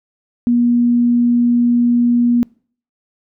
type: tone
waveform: sine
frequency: 240 Hz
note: B3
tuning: 49 cents flat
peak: -10 dBFS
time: 0.47-2.43 s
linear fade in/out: 0 ms
effects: noise-tail reverb RT60 0.5 s tail -26 dB re dry